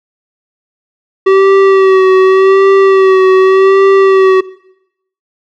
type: tone with vibrato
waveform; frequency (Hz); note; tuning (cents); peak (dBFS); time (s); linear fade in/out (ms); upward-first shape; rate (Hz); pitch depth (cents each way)
square; 383.2; G4; -39; -4; 1.26-4.41; 10; sine; 0.86; 30
effects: noise-tail reverb RT60 0.8 s tail -20 dB re dry + low-pass 2000 Hz 12 dB/octave